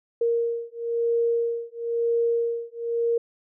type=beating tone pair; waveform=sine; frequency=466.2 / 467.2 Hz; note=A#4 / A#4; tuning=0 / +4 cents; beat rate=1 Hz; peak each=-25 dBFS; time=0.21-3.18 s; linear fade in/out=5 ms; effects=none